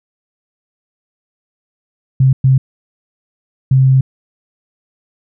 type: tone bursts at uneven times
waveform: sine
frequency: 132.2 Hz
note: C3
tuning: 18 cents sharp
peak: -6 dBFS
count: 3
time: 2.2-2.33 / 2.44-2.58 / 3.71-4.01 s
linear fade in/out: 5 ms
effects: none